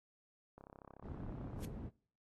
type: click train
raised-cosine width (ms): 1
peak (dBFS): -40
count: 36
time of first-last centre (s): 0.58-1.622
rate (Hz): 33.6
type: low-pass noise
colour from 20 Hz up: white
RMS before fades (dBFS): -46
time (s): 1.01-1.91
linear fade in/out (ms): 50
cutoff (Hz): 210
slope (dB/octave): 12
type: noise with exponential growth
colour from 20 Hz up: white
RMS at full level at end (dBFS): -47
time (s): 1.56-1.65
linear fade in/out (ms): 0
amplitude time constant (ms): 18
effects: noise-tail reverb RT60 0.5 s tail -23 dB re dry + AAC 32 kbps